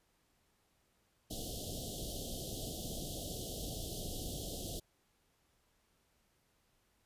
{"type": "band-stop noise", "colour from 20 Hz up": "pink", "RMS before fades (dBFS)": -42, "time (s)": [1.3, 4.8], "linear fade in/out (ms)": 10, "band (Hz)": [740, 3000], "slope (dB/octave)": 96, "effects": ["pink hiss -75 dBFS RMS until 7.05 s", "resampled to 32000 Hz"]}